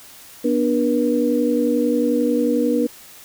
sine tone cluster, 244.5 / 295.7 / 480.6 Hz, B3 / D4 / B4, -17 / +12 / -47 cents, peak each -20 dBFS, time 0.44-2.87 s, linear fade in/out 10 ms, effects white hiss -43 dBFS RMS until 3.24 s

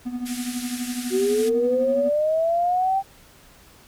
triangle tone with tremolo, 246.2 Hz, B3, 5 cents flat, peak -21 dBFS, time 0.05-2.1 s, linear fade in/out 20 ms, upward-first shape triangle, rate 12 Hz, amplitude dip 80%
white band-pass noise, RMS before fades -36 dBFS, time 0.25-1.5 s, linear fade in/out 20 ms, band 1400 to 12000 Hz, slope 48 dB/octave
sine linear sweep, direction up, 366.1 to 787 Hz, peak -18 dBFS, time 1.1-3.03 s, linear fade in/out 50 ms
effects pink hiss -51 dBFS RMS until 3.87 s

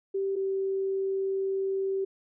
sine tone pair in turn, 390 / 386.9 Hz, G4 / G4, -9 / -23 cents, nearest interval unison, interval 14 cents, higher first, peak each -26 dBFS, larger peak neither, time 0.14-0.36 / 0.36-2.05 s, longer second, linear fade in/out 10 ms, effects none

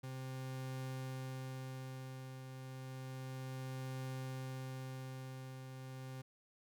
40% pulse tone with tremolo, 130.81 Hz, C3, in tune, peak -40 dBFS, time 0.03-6.22 s, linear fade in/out 10 ms, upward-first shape triangle, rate 0.31 Hz, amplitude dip 55%, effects none

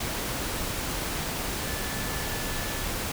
sine tone in noise, 1740 Hz, A6, 20 cents flat, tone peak -41 dBFS, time 1.67-2.83 s, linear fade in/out 5 ms, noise pink, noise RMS -31 dBFS, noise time 0-3.12 s, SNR -13 dB, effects none

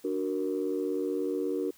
sine chord, D augmented, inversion none, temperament equal, 293.7 / 370 / 466.2 Hz, D4 / F#4 / A#4, 0 / 0 / 0 cents, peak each -32 / -31 / -32 dBFS, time 0.04-1.71 s, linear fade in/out 10 ms, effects tanh soft clip ceiling -20 dBFS + white hiss -59 dBFS RMS until 1.77 s

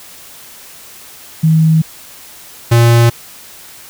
sine / square tone pair in turn, 159.4 / 117.47 Hz, D#3 / A#2, +42 / +14 cents, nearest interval perfect fourth, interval 528 cents, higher first, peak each -6 dBFS, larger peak neither, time 1.43-1.82 / 2.71-3.1 s, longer neither, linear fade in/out 10 ms, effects white hiss -36 dBFS RMS until 3.89 s

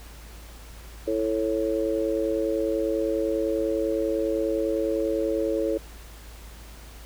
sine chord, A major, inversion second, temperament just, 330 / 440 / 550 Hz, E4 / A4 / C#5, +2 / 0 / -14 cents, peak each -27 dBFS, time 1.07-5.78 s, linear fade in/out 10 ms, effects added 55 Hz sine -42 dBFS peak until 7.05 s + pink hiss -48 dBFS RMS until 7.05 s

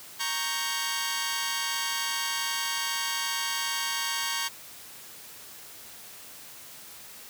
10% pulse chord, G diminished, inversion first, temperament equal, 932.3 / 1108.7 / 1568 Hz, Bb5 / Db6 / G6, 0 / 0 / 0 cents, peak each -24 dBFS, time 0.19-4.49 s, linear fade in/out 20 ms, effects white hiss -46 dBFS RMS until 7.29 s + high-pass 60 Hz 12 dB/octave

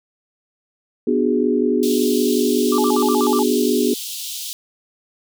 sine chord, G# half-diminished seventh, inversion first, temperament equal with one note detuned, 246.9 / 297.6 / 370 / 415.3 Hz, B3 / D4 / F#4 / G#4, 0 / +23 / 0 / 0 cents, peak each -19 / -22 / -21 / -20 dBFS, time 1.07-3.94 s, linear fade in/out 5 ms
pink high-pass noise, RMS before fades -29 dBFS, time 1.83-4.53 s, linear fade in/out 0 ms, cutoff 3000 Hz, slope 48 dB/octave
sine tone with vibrato, 1000 Hz, B5, 21 cents sharp, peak -21 dBFS, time 2.72-3.43 s, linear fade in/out 5 ms, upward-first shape square, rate 8.2 Hz, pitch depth 280 cents each way
effects none

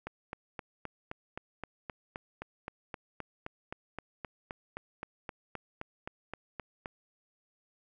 click train, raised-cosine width 0.5 ms, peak -23 dBFS, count 27, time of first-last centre 0.07-6.859 s, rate 3.83 Hz, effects none

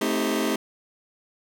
sawtooth chord, A half-diminished seventh, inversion none, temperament just, 220 / 264 / 316.8 / 396 Hz, A3 / C4 / Eb4 / G4, 0 / +16 / +31 / +18 cents, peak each -24 dBFS, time 0.01-0.56 s, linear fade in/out 5 ms, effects none

